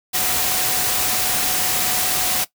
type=tone in noise; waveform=sine; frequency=740 Hz; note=F#5; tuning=in tune; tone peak=-31 dBFS; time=0.13-2.45 s; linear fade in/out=20 ms; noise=white; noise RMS=-20 dBFS; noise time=0.13-2.45 s; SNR=-14 dB; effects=noise-tail reverb RT60 0.1 s tail -17 dB re dry